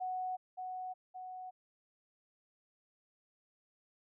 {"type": "tone with echo", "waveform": "sine", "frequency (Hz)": 740, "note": "F#5", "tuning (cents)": 0, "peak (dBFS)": -35, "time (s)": [0, 0.37], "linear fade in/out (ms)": 20, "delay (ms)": 570, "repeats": 2, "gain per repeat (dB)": -4, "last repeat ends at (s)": 1.51, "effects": []}